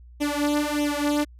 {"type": "tone with flanger", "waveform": "sawtooth", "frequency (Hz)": 293.7, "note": "D4", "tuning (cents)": 0, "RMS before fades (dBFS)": -24, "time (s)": [0.2, 1.25], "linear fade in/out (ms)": 20, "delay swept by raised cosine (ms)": [0.32, 3.72], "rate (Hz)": 1.6, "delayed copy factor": 0.95, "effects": ["added 60 Hz sine -44 dBFS peak until 1.39 s", "resampled to 32000 Hz"]}